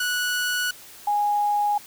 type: tone pair in turn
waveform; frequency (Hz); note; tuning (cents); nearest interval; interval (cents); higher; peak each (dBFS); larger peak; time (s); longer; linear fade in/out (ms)
sawtooth / sine; 1472 / 826.1; F#6 / G#5; -9 / -9; minor seventh; 1000; first; -19; neither; 0-0.71 / 1.07-1.78; neither; 5
effects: white hiss -45 dBFS RMS until 1.86 s